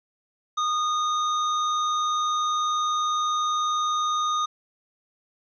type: tone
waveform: square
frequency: 1231 Hz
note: D#6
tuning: 19 cents flat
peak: -23 dBFS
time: 0.57-4.46 s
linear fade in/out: 10 ms
effects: resampled to 16000 Hz + 10-bit